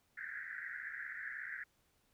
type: band-pass noise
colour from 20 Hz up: pink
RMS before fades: -45 dBFS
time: 0.17-1.64 s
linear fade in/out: 5 ms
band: 1500 to 2000 Hz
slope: 96 dB/octave
effects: pink hiss -75 dBFS RMS until 2.13 s